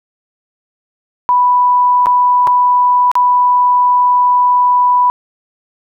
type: tone with dropouts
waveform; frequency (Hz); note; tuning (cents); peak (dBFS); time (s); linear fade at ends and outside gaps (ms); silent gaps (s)
sine; 987.8; B5; 0; -7; 1.29-5.1; 0; 2.059-2.068 / 2.471-2.475 / 3.115-3.154
effects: none